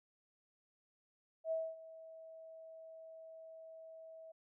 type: tone with ADSR envelope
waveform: sine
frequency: 647 Hz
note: E5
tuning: 32 cents flat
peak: -33 dBFS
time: 1.44-4.32 s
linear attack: 74 ms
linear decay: 240 ms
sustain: -18 dB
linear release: 8 ms
effects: none